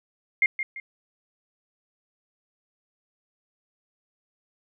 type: tone with echo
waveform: sine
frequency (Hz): 2122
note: C7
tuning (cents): +24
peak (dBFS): -16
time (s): 0.42-0.46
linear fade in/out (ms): 2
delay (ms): 170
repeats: 2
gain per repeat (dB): -9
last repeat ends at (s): 0.8
effects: none